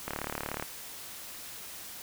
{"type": "click train", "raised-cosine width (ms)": 0.5, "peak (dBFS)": -18, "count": 21, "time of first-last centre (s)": [0.08, 0.625], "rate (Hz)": 36.7, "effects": ["white hiss -44 dBFS RMS until 2.02 s"]}